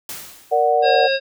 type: noise with exponential decay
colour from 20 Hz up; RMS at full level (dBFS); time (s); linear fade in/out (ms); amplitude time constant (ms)
white; -29; 0.09-0.83; 1; 160
type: chord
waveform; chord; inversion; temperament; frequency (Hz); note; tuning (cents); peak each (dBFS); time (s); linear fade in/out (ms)
sine; Bb augmented; none; equal; 466.2 / 587.3 / 740; Bb4 / D5 / F#5; 0 / 0 / 0; -19 / -19 / -16; 0.51-1.08; 20
type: harmonic tone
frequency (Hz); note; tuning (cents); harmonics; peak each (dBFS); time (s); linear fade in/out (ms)
540; C#5; -45; 1 / 3 / 5 / 7 / 9; -18 / -23 / -25 / -26 / -28; 0.82-1.2; 50
effects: none